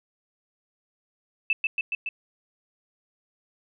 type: tone with echo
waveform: sine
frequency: 2637 Hz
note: E7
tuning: in tune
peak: -19 dBFS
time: 1.5-1.53 s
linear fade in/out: 2 ms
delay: 140 ms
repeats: 4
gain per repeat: -2 dB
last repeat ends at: 2.09 s
effects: none